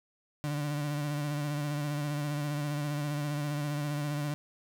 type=tone with vibrato; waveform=35% pulse; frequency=146.83 Hz; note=D3; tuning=in tune; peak=-29 dBFS; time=0.44-4.34 s; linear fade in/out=0 ms; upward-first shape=sine; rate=15 Hz; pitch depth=36 cents each way; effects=none